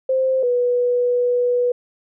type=tone pair in turn; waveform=sine; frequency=523.3 / 489.9 Hz; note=C5 / B4; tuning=0 / -14 cents; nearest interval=minor second; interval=114 cents; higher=first; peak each=-15 dBFS; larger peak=neither; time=0.09-0.43 / 0.43-1.72 s; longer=second; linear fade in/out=5 ms; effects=none